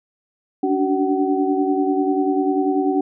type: tone cluster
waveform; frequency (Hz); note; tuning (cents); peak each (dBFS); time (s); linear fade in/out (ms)
sine; 285.9 / 296.1 / 378.1 / 754; D4 / D4 / F#4 / F#5; -46 / +14 / +38 / +32; -20 / -24 / -21 / -24; 0.63-3.01; 5
effects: none